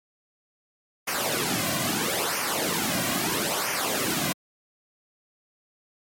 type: noise with flanger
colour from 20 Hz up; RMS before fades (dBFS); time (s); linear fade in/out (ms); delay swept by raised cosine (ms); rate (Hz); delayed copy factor
pink; -26; 1.07-4.33; 10; 0.25 to 2.35; 0.76; -0.7
effects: high-pass 150 Hz 12 dB/octave + MP3 64 kbps